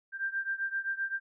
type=beating tone pair; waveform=sine; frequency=1579 / 1586.7 Hz; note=G6 / G6; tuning=+12 / +21 cents; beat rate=7.7 Hz; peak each=-33 / -35 dBFS; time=0.12-1.2 s; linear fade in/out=50 ms; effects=none